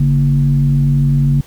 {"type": "tone with frequency modulation", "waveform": "sine", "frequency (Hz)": 142.2, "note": "C#3", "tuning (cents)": 45, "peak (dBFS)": -9, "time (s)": [0, 1.41], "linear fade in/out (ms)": 5, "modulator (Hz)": 92.2, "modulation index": 0.6, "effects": ["pink hiss -44 dBFS RMS until 1.46 s"]}